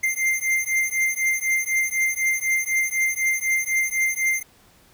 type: beating tone pair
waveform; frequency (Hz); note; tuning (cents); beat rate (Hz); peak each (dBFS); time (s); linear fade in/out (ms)
square; 2093 / 2097; C7 / C7; 0 / +3; 4; -24; 0.03-4.43; 10
effects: pink hiss -55 dBFS RMS until 4.93 s